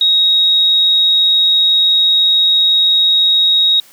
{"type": "tone", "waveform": "sine", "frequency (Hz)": 3777, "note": "A#7", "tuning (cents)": 22, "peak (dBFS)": -8, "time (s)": [0.01, 3.8], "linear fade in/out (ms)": 2, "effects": ["white hiss -44 dBFS RMS until 3.92 s", "high-pass 150 Hz 12 dB/octave"]}